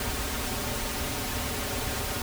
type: noise with comb filter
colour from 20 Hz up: pink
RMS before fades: -31 dBFS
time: 0-2.22 s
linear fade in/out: 2 ms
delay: 6 ms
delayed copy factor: -0.7
effects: none